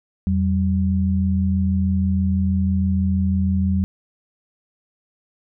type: tone pair together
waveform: sine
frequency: 85.3 / 191.49 Hz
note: F2 / G3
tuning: -40 / -40 cents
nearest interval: octave + major second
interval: 1400 cents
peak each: -19 dBFS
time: 0.27-3.84 s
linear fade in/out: 0 ms
effects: none